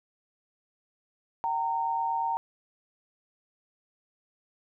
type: tone pair together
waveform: sine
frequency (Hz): 771.5 / 920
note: G5 / A#5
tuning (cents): -28 / -23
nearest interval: minor third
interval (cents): 305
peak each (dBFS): -32 / -27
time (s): 1.44-2.37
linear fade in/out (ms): 0
effects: none